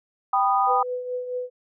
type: chord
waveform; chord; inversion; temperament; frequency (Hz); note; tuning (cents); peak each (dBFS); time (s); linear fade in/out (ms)
sine; G augmented; none; equal with one note detuned; 784 / 987.8 / 1235.2; G5 / B5 / D#6; 0 / 0 / -13; -21 / -24 / -22; 0.33-0.83; 5
type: tone with tremolo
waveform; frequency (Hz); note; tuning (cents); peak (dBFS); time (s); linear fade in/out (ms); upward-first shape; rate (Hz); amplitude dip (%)
sine; 498.3; B4; +15; -24; 0.66-1.5; 50; triangle; 4.6; 60
effects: none